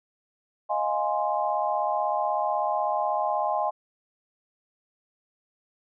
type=chord; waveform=sine; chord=F minor seventh; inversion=third; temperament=equal; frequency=622.3 / 698.5 / 830.6 / 1046.5 Hz; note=Eb5 / F5 / Ab5 / C6; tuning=0 / 0 / 0 / 0 cents; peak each=-29 / -30 / -27 / -30 dBFS; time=0.69-3.71 s; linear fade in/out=20 ms; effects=none